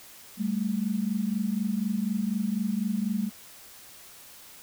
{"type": "tone pair together", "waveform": "sine", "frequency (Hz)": [196.44, 220.5], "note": ["G3", "A3"], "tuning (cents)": [4, 4], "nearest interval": "major second", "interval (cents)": 200, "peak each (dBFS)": -28, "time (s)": [0.37, 3.31], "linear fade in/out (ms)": 50, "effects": ["white hiss -49 dBFS RMS until 4.62 s"]}